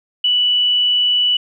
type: tone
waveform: sine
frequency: 2960 Hz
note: F#7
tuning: in tune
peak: -12 dBFS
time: 0.24-1.37 s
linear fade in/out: 5 ms
effects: none